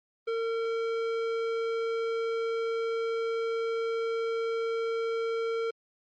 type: tone with tanh clipping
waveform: sine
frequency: 455.9 Hz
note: A#4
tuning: 39 cents flat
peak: -30 dBFS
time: 0.27-5.71 s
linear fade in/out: 10 ms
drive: 15 dB
effects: Opus 32 kbps